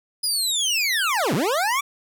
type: linear two-way sweep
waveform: 25% pulse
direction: down then up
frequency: 5030 to 123.47 to 1171 Hz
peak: -16 dBFS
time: 0.23-1.81 s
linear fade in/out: 10 ms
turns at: 1.34 s
effects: none

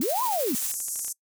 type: linear two-way sweep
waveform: sine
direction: up then down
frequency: 207.7 to 1046.5 to 207.7 Hz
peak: -24 dBFS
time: 0-0.55 s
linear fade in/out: 2 ms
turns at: 0.23 s
type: noise with tremolo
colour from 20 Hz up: blue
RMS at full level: -30 dBFS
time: 0.01-0.72 s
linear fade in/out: 5 ms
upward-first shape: sine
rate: 13 Hz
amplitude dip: 35%
type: clicks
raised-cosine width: 0.2 ms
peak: -28 dBFS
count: 11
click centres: 0.519 / 0.554 / 0.625 / 0.663 / 0.741 / 0.803 / 0.883 / 0.958 / 0.993 / 1.047 / 1.081 s
type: band-pass noise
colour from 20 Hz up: white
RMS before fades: -32 dBFS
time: 0.54-1.13 s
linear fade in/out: 10 ms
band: 6000 to 12000 Hz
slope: 48 dB/octave
effects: noise-tail reverb RT60 0.1 s tail -24 dB re dry

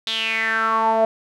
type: tone with band-pass filter sweep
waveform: sawtooth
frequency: 223.3 Hz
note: A3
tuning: 26 cents sharp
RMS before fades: -20 dBFS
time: 0.07-1.05 s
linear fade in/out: 2 ms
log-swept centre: 3700 to 660 Hz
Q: 6.6
effects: none

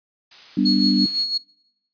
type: noise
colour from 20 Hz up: blue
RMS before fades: -37 dBFS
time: 0.31-1.24 s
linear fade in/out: 5 ms
type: chord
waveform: sine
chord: G major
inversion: none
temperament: equal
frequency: 196 / 246.9 / 293.7 Hz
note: G3 / B3 / D4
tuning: 0 / 0 / 0 cents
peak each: -20 dBFS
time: 0.57-1.06 s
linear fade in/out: 5 ms
type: tone with tremolo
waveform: sine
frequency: 4327 Hz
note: C#8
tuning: 43 cents flat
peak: -17 dBFS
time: 0.65-1.38 s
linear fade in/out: 10 ms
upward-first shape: sine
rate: 5.9 Hz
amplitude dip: 60%
effects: noise-tail reverb RT60 0.9 s tail -26 dB re dry + resampled to 11025 Hz

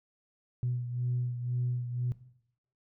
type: beating tone pair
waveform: sine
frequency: 122.8 / 124.8 Hz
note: B2 / B2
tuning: -9 / +19 cents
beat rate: 2 Hz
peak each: -30 / -36 dBFS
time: 0.63-2.12 s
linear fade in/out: 0 ms
effects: noise-tail reverb RT60 0.7 s tail -17 dB re dry + tanh soft clip ceiling -23 dBFS

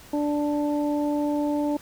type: harmonic tone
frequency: 293.7 Hz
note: D4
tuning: in tune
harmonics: 1 / 2 / 3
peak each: -23 / -29 / -33 dBFS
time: 0.13-1.77 s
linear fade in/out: 5 ms
effects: pink hiss -48 dBFS RMS until 1.81 s

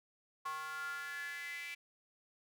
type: tone with high-pass filter sweep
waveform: square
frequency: 155.56 Hz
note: D#3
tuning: in tune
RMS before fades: -43 dBFS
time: 0.45-1.75 s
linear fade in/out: 10 ms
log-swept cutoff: 1100 to 2300 Hz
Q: 7.7
effects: none

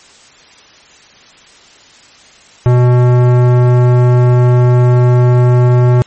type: tone with tanh clipping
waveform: sine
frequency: 123.47 Hz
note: B2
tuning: in tune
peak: -7 dBFS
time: 2.66-6.02 s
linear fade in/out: 0 ms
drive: 18 dB
effects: white hiss -41 dBFS RMS until 6.06 s + MP3 32 kbps

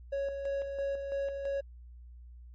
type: tone with tremolo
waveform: triangle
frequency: 554.4 Hz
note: C#5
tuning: in tune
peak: -28 dBFS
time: 0.12-1.61 s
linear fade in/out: 10 ms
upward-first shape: square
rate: 3 Hz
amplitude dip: 45%
effects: added 60 Hz sine -47 dBFS peak until 2.54 s + MP3 32 kbps

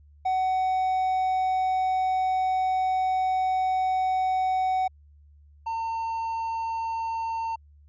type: tone pair in turn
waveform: triangle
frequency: 750 / 906.7 Hz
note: F#5 / A#5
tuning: +23 / -48 cents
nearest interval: minor third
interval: 329 cents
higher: second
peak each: -20 / -25 dBFS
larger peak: first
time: 0.25-4.88 / 5.66-7.56 s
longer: first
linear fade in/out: 10 ms
effects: added 73 Hz sine -51 dBFS peak until 7.88 s + resampled to 16000 Hz

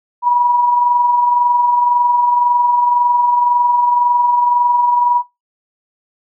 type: tone with amplitude modulation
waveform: sine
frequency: 969 Hz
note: B5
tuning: 33 cents flat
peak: -8 dBFS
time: 0.22-5.23 s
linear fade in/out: 50 ms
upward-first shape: sine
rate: 21.9 Hz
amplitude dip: 40%
effects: noise-tail reverb RT60 0.2 s tail -19 dB re dry

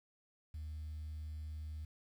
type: tone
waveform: sine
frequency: 77.1 Hz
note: D#2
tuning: 15 cents flat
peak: -40 dBFS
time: 0.54-1.85 s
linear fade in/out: 5 ms
effects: tanh soft clip ceiling -39 dBFS + 11-bit

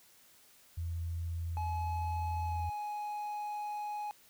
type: tone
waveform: sine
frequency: 84.1 Hz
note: E2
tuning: 35 cents sharp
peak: -34 dBFS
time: 0.77-2.7 s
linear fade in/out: 10 ms
type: tone with pitch glide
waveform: triangle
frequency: 850 to 835.4 Hz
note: G#5 to G#5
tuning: +40 to +10 cents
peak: -34 dBFS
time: 1.57-4.11 s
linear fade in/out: 0 ms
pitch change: -30 cents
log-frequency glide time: 2.45-2.66 s
effects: white hiss -62 dBFS RMS until 4.29 s

